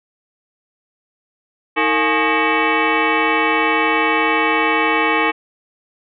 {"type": "tone with frequency modulation", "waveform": "sine", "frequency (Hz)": 705, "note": "F5", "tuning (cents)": 16, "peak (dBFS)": -13, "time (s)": [1.76, 5.32], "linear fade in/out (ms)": 20, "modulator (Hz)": 387, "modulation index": 5.1, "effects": []}